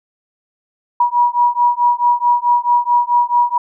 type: beating tone pair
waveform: sine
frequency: 962 / 966.6 Hz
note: B5 / B5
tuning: -46 / -38 cents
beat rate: 4.6 Hz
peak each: -14 / -14 dBFS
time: 1-3.58 s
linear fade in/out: 5 ms
effects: none